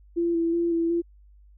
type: tone with vibrato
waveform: sine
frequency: 337.1 Hz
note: E4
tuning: 39 cents sharp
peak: -21 dBFS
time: 0.16-1.02 s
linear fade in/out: 20 ms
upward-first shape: square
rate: 2.7 Hz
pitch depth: 19 cents each way
effects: added 50 Hz sine -50 dBFS peak until 1.57 s